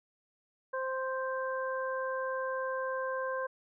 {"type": "harmonic tone", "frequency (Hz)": 523.3, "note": "C5", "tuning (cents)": 0, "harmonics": [1, 2, 3], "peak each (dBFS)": [-34, -37, -39], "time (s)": [0.73, 3.47], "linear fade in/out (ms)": 10, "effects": []}